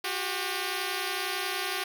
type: tone pair together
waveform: 5% pulse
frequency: 363.1 / 394 Hz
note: F#4 / G4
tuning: -33 / +9 cents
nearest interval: minor second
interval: 142 cents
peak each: -21 / -21 dBFS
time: 0.04-1.84 s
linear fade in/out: 5 ms
effects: none